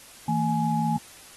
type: tone cluster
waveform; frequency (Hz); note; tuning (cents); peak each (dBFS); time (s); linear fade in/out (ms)
sine; 161.8 / 226.5 / 839; E3 / A#3 / G#5; -32 / -50 / +17; -26; 0.28-0.97; 5
effects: white hiss -48 dBFS RMS until 1.36 s + AAC 32 kbps

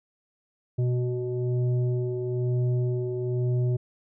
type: tone with frequency modulation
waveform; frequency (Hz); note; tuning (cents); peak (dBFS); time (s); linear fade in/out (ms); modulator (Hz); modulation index
sine; 123.47; B2; 0; -23; 0.78-3.77; 10; 248; 0.95
effects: none

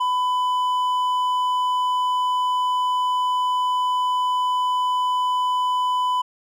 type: tone with hard clipping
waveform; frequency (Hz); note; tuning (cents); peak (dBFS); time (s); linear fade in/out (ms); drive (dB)
sine; 1000; B5; +21; -20; 0-6.22; 10; 5
effects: none

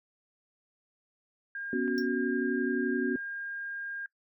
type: tone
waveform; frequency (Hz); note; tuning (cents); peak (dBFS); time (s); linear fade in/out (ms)
sine; 1612; G6; +48; -35; 1.55-4.06; 2
type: chord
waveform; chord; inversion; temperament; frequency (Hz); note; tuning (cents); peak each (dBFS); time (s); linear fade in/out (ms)
sine; B suspended second; none; equal with one note detuned; 245.5 / 277.2 / 370; B3 / C#4 / F#4; -10 / 0 / 0; -31 / -32 / -31; 1.73-3.16; 2
type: click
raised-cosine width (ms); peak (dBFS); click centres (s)
0.5; -35; 1.879
type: tone with exponential decay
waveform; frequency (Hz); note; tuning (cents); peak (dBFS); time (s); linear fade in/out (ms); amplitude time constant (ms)
square; 5470; F8; -37; -35; 1.98-2.07; 0; 18
effects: noise-tail reverb RT60 0.1 s tail -21 dB re dry

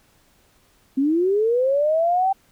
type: linear sweep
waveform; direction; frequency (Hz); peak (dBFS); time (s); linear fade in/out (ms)
sine; up; 260 to 784; -16; 0.97-2.33; 10
effects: pink hiss -59 dBFS RMS until 2.51 s

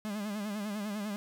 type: tone with vibrato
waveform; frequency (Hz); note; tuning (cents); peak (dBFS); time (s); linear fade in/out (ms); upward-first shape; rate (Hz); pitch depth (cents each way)
45% pulse; 207.7; G#3; 0; -34; 0.05-1.16; 0; sine; 10; 78
effects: none

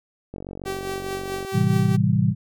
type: click train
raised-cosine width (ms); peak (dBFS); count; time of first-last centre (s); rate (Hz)
2; -21; 53; 0.34-1.449; 46.9
type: tone with tremolo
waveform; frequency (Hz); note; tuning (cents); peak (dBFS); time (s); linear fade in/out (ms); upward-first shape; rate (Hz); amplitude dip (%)
sawtooth; 386.3; G4; -25; -22; 0.65-1.97; 20; triangle; 4.7; 55
type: chord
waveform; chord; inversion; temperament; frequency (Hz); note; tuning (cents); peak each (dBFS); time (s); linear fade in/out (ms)
sine; A minor seventh; none; equal with one note detuned; 110 / 130.81 / 163.58 / 196; A2 / C3 / E3 / G3; 0 / 0 / -13 / 0; -22 / -22 / -22 / -22; 1.52-2.35; 50
effects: none

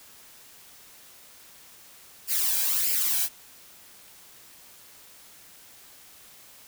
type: noise with flanger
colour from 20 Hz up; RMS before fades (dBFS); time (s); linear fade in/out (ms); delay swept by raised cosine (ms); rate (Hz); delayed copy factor
blue; -25; 2.27-3.29; 50; 0.4 to 1.27; 1.6; +0.6
effects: white hiss -51 dBFS RMS until 6.67 s

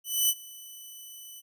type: tone with ADSR envelope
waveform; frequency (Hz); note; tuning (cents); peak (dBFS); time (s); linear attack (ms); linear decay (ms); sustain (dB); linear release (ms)
5% pulse; 2991; F#7; +18; -12; 0.04-1.42; 250; 48; -23; 33
effects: none

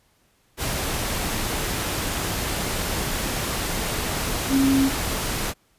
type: tone in noise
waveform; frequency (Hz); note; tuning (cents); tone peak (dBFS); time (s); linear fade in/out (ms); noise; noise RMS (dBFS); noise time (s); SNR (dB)
sine; 270.5; C#4; -42; -16; 4.49-4.91; 50; pink; -26; 0.57-5.54; +7
effects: pink hiss -63 dBFS RMS until 5.78 s + resampled to 32000 Hz

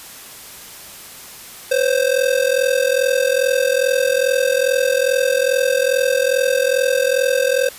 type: ring-modulated tone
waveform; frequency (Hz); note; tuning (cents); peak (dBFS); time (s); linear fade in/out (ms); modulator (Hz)
square; 523.3; C5; 0; -12; 1.71-7.69; 5; 21.2
effects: white hiss -37 dBFS RMS until 7.78 s + resampled to 32000 Hz

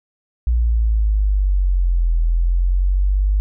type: exponential two-way sweep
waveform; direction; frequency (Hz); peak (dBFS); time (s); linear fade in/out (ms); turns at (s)
sine; down then up; 59.7 to 41.2 to 50.7; -13; 0.47-3.4; 0; 2.19
effects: none

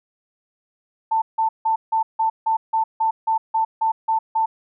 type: tone bursts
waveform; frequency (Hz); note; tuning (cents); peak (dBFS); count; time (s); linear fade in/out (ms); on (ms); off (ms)
sine; 890; A5; +20; -16; 13; 1.11-4.46; 10; 110; 160
effects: none

